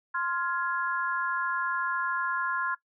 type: chord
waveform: sine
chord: F minor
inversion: second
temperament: just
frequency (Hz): 1047.7 / 1396.9 / 1676.3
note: C6 / F6 / Ab6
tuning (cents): +2 / 0 / +16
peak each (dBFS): -31 / -31 / -32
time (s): 0.14-2.75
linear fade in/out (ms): 10
effects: noise-tail reverb RT60 0.1 s tail -19 dB re dry